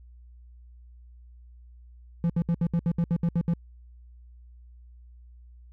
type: tone bursts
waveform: triangle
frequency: 169.8 Hz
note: F3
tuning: 48 cents flat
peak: -19 dBFS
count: 11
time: 2.24-3.536 s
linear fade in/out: 0 ms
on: 56 ms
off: 68 ms
effects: added 60 Hz sine -47 dBFS peak until 5.72 s